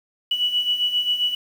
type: beating tone pair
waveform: sine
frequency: 2942 / 2949.5 Hz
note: F#7 / F#7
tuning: -11 / -6 cents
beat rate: 7.5 Hz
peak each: -26 / -20 dBFS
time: 0.31-1.35 s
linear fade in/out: 5 ms
effects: 7-bit